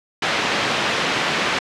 white band-pass noise, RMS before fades -21 dBFS, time 0.22-1.59 s, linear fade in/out 5 ms, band 140 to 2800 Hz, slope 12 dB/octave, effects low-pass 7000 Hz 12 dB/octave

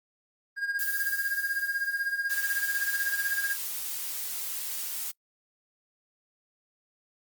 triangle tone with tremolo, 1623 Hz, G#6, 40 cents flat, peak -23 dBFS, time 0.56-3.57 s, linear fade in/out 50 ms, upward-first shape sine, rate 16 Hz, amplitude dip 70%
violet noise with exponential decay, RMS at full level -31 dBFS, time 0.79-4.01 s, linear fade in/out 1 ms, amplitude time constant 700 ms
blue noise, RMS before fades -34 dBFS, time 2.29-5.12 s, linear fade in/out 20 ms
effects noise-tail reverb RT60 0.1 s tail -26 dB re dry + Opus 24 kbps

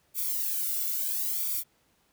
violet noise with flanger, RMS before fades -30 dBFS, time 0.14-1.64 s, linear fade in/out 50 ms, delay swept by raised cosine 0.86 to 1.44 ms, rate 0.74 Hz, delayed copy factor +0.9, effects pink hiss -68 dBFS RMS until 2.12 s + high-pass 60 Hz 12 dB/octave

